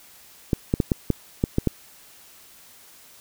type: clicks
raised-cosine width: 3 ms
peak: -6 dBFS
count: 8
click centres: 0.532 / 0.739 / 0.802 / 0.918 / 1.103 / 1.439 / 1.584 / 1.673 s
effects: white hiss -50 dBFS RMS until 3.2 s